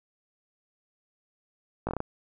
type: slowing click train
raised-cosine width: 1 ms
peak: -16 dBFS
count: 6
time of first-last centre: 1.87-2.004 s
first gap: 18 ms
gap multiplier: 1.2
effects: none